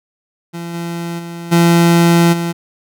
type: tone with level steps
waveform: 30% pulse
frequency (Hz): 170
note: F3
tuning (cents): -46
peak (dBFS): -21 / -18 / -23 / -5 / -14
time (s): 0.53-2.53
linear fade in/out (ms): 20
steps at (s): 0.73 / 1.18 / 1.51 / 2.32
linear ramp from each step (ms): 20
effects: none